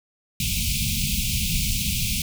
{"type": "band-stop noise", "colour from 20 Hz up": "pink", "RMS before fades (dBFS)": -24, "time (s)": [0.4, 2.22], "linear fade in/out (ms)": 2, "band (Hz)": [230, 2300], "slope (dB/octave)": 96, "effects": []}